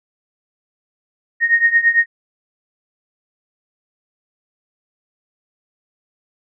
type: tone with tremolo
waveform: sine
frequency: 1858 Hz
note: A#6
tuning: 6 cents flat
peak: -7 dBFS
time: 1.4-2.06 s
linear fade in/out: 50 ms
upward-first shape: triangle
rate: 8.9 Hz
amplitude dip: 90%
effects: none